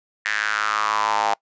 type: tone with high-pass filter sweep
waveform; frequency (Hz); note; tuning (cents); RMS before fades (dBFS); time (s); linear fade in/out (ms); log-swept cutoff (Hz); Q
square; 53.1; G#1; +39; -22; 0.25-1.34; 5; 1800 to 790; 5.1
effects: noise-tail reverb RT60 0.1 s tail -24 dB re dry + resampled to 16000 Hz